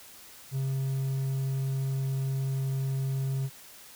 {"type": "tone", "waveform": "triangle", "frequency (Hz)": 134.4, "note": "C3", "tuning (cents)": 47, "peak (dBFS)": -25, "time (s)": [0.51, 3.5], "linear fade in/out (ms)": 50, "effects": ["white hiss -50 dBFS RMS until 3.95 s"]}